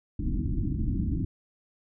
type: low-pass noise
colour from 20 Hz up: pink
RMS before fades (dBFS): -28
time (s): 0.19-1.25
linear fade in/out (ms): 5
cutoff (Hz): 330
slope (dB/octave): 96
effects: none